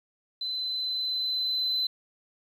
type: tone with level ramp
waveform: sine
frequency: 4038 Hz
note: B7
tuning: 38 cents sharp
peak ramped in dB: -29 to -23 dBFS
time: 0.41-1.87 s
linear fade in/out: 5 ms
effects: tanh soft clip ceiling -21 dBFS + 10-bit